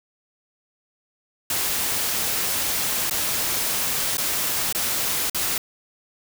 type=noise with dropouts; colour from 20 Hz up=white; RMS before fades=-24 dBFS; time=1.5-5.58 s; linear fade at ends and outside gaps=2 ms; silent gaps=3.098-3.109 / 4.171-4.181 / 4.726-4.748 / 5.298-5.346 s; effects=none